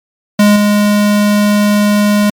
square tone with level steps, 207 Hz, G#3, 5 cents flat, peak -5 / -8 dBFS, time 0.39-2.3 s, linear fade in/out 5 ms, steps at 0.56 s, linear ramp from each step 2 ms, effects MP3 96 kbps

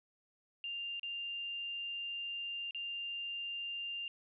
sine tone with dropouts, 2794 Hz, F7, in tune, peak -38 dBFS, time 0.64-4.08 s, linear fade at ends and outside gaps 1 ms, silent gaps 0.996-1.031 / 2.709-2.747 s, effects none

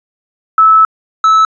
sine / triangle tone pair in turn, 1305 / 1305 Hz, E6 / E6, -18 / -18 cents, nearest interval unison, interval 0 cents, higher neither, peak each -3 dBFS, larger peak neither, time 0.58-0.85 / 1.24-1.45 s, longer first, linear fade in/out 2 ms, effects resampled to 16000 Hz

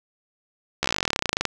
slowing click train, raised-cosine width 0.2 ms, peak -4 dBFS, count 25, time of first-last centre 0.83-1.453 s, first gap 14 ms, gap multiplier 1.05, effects none

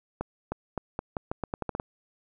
accelerating click train, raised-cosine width 1 ms, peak -16 dBFS, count 12, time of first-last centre 0.21-1.799 s, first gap 310 ms, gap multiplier 0.83, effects none

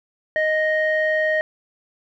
square tone with low-pass filter, 622.3 Hz, D#5, in tune, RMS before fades -20 dBFS, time 0.36-1.41 s, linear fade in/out 0 ms, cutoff 1700 Hz, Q 4.4, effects none

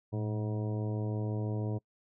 harmonic tone with a mistuned harmonic, 105.9 Hz, G#2, 34 cents sharp, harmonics 1 / 2 / 3 / 4 / 5 / 6 / 7 / 9, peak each -32 / -40 / -41 / -42 / -46 / -48 / -51 / -52 dBFS, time 0.12-1.79 s, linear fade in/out 20 ms, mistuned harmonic 1, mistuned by +92 cents, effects noise-tail reverb RT60 0.1 s tail -26 dB re dry

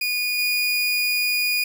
30% pulse tone with level steps, 2453 Hz, D#7, 25 cents flat, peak -19 / -17 dBFS, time 0.01-1.64 s, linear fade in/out 5 ms, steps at 0.38 s, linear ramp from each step 10 ms, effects none

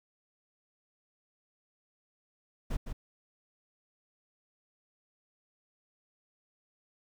brown noise with echo, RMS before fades -31 dBFS, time 2.7-2.77 s, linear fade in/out 10 ms, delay 160 ms, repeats 1, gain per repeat -6 dB, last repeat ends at 2.93 s, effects none

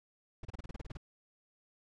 brown noise bursts, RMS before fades -41 dBFS, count 11, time 0.43-0.971 s, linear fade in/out 5 ms, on 21 ms, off 31 ms, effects low-pass 6000 Hz 12 dB/octave

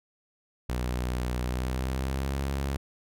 sawtooth tone with pitch glide, 61.74 to 68.5 Hz, B1 to C#2, 0 to -20 cents, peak -24 dBFS, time 0.69-2.77 s, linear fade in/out 5 ms, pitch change +180 cents, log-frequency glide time 1.44-2.37 s, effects none

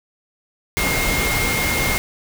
sine tone in noise, 2134 Hz, C7, 34 cents sharp, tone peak -22 dBFS, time 0.77-1.98 s, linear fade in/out 0 ms, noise pink, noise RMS -21 dBFS, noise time 0.77-1.98 s, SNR -4 dB, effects none

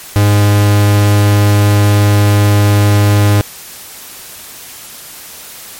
45% pulse tone, 102.8 Hz, G#2, 17 cents flat, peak -6 dBFS, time 0.16-3.41 s, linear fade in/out 0 ms, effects white hiss -31 dBFS RMS until 5.79 s + MP3 64 kbps

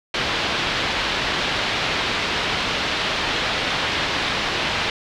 white low-pass noise, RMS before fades -23 dBFS, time 0.14-4.9 s, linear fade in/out 2 ms, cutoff 3900 Hz, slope 24 dB/octave, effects none

